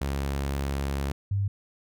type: tone pair in turn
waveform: sawtooth / sine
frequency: 69.3 / 99.4 Hz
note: C#2 / G2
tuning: 0 / +25 cents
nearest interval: tritone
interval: 625 cents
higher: second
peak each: -23 dBFS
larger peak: neither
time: 0.01-1.12 / 1.31-1.48 s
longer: first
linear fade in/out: 5 ms
effects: none